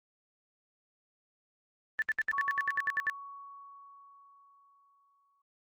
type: tone bursts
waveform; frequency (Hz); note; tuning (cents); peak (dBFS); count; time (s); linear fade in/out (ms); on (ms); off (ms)
sine; 1760; A6; 0; -26; 12; 1.99-3.098; 0; 30; 68
type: tone with exponential decay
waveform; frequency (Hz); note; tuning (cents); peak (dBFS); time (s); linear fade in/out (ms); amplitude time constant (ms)
sine; 1118; C#6; +14; -31; 2.33-5.42; 5; 670
effects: Opus 24 kbps